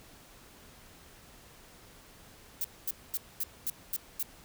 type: noise bursts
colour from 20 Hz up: violet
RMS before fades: -32 dBFS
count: 7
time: 2.61-4.228 s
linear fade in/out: 2 ms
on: 34 ms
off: 230 ms
effects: pink hiss -55 dBFS RMS until 4.44 s